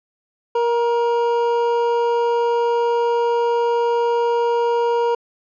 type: tone pair together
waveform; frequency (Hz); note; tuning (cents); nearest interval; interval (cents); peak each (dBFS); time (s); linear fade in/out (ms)
triangle; 470.4 / 946; A#4 / A#5; +16 / +25; octave; 1209; -15 / -19; 0.55-5.15; 5
effects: resampled to 16000 Hz

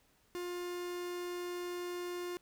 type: tone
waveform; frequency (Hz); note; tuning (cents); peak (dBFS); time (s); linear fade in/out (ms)
45% pulse; 354; F4; +23; -38; 0.35-2.37; 0
effects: pink hiss -70 dBFS RMS until 2.41 s

